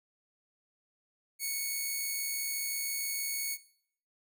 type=tone; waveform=5% pulse; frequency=2217 Hz; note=C#7; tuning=in tune; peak=-22 dBFS; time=1.39-3.58 s; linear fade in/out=50 ms; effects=noise-tail reverb RT60 0.6 s tail -18 dB re dry